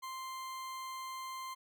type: tone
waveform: 40% pulse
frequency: 1046.5 Hz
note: C6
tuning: in tune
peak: -40 dBFS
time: 0.02-1.55 s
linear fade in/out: 20 ms
effects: none